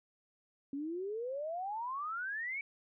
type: exponential sweep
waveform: sine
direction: up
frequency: 271 to 2300 Hz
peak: -36 dBFS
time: 0.73-2.61 s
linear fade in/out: 2 ms
effects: none